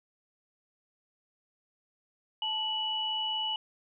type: tone pair together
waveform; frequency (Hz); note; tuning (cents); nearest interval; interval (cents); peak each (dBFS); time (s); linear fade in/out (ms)
sine; 875.1 / 2948; A5 / F#7; -10 / -7; octave + major sixth; 2103; -36 / -30; 2.42-3.56; 2
effects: none